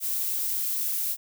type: noise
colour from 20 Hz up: violet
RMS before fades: -28 dBFS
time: 0-1.17 s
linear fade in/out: 50 ms
effects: none